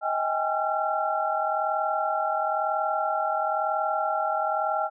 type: tone cluster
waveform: sine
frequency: 633 / 784 / 825 / 1363 Hz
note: D#5 / G5 / G#5 / F6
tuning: +30 / 0 / -12 / -43 cents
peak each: -29 dBFS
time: 0.01-4.9 s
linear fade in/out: 50 ms
effects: none